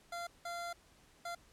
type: tone bursts at uneven times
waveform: 25% pulse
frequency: 690 Hz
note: F5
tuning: 21 cents flat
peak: -36 dBFS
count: 3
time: 0.12-0.27 / 0.45-0.73 / 1.25-1.35 s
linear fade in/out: 5 ms
effects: pink hiss -65 dBFS RMS until 1.52 s + low-pass 11000 Hz 12 dB/octave